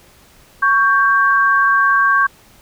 sine tone pair together, 1117 / 1579.7 Hz, C#6 / G6, +13 / +13 cents, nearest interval tritone, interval 600 cents, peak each -13 dBFS, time 0.62-2.27 s, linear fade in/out 10 ms, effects pink hiss -48 dBFS RMS until 2.61 s

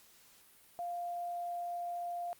sine tone, 698.5 Hz, F5, in tune, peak -36 dBFS, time 0.79-2.33 s, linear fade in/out 0 ms, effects white hiss -62 dBFS RMS until 2.39 s + Opus 48 kbps

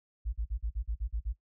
sine tone bursts, 54.4 Hz, A1, 19 cents flat, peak -29 dBFS, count 9, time 0.25-1.332 s, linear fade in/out 20 ms, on 82 ms, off 43 ms, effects noise-tail reverb RT60 0.1 s tail -18 dB re dry

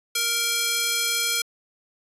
square tone with high-pass filter, 466.2 Hz, A#4, in tune, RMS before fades -24 dBFS, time 0.15-1.42 s, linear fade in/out 5 ms, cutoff 2700 Hz, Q 0.69, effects resampled to 32000 Hz

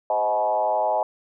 sine tone with frequency modulation, 740 Hz, F#5, in tune, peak -19 dBFS, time 0.1-1.03 s, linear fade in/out 2 ms, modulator 111 Hz, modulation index 1.7, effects none

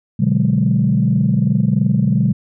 sine chord, G# half-diminished seventh, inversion first, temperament equal, 123.47 / 146.83 / 185 / 207.7 Hz, B2 / D3 / F#3 / G#3, 0 / 0 / 0 / 0 cents, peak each -17 dBFS, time 0.19-2.33 s, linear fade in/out 10 ms, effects tanh soft clip ceiling -4 dBFS

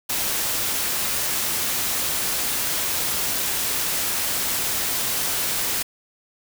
white noise, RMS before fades -24 dBFS, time 0.09-5.83 s, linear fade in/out 10 ms, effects none

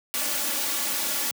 white noise with comb filter, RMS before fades -27 dBFS, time 0.14-1.31 s, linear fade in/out 0 ms, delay 3.5 ms, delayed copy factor +0.95, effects high-pass 150 Hz 12 dB/octave

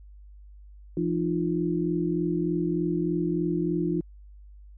sine tone cluster, 170 / 305.2 / 348.5 Hz, F3 / D#4 / F4, -46 / -33 / -4 cents, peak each -28 dBFS, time 0.97-4.01 s, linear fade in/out 2 ms, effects added 50 Hz sine -45 dBFS peak until 4.77 s

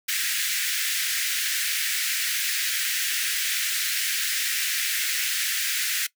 pink high-pass noise, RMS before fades -26 dBFS, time 0.08-6.07 s, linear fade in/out 10 ms, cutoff 1600 Hz, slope 48 dB/octave, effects noise-tail reverb RT60 0.1 s tail -20 dB re dry

